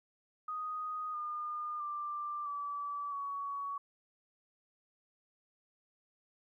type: tone with pitch steps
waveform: sine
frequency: 1244.5 / 1213.3 / 1182.8 / 1153.1 / 1124.2 Hz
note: D#6 / D#6 / D6 / D6 / C#6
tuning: 0 / -44 / +12 / -32 / +24 cents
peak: -36 dBFS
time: 0.48-3.78 s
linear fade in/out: 5 ms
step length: 660 ms
effects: 13-bit